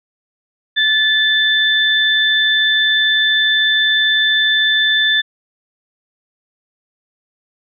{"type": "tone pair together", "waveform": "sine", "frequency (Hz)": [1742, 3535], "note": ["A6", "A7"], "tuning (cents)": [-18, 7], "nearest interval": "octave", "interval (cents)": 1225, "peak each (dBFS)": -14, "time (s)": [0.76, 5.22], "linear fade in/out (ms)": 20, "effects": []}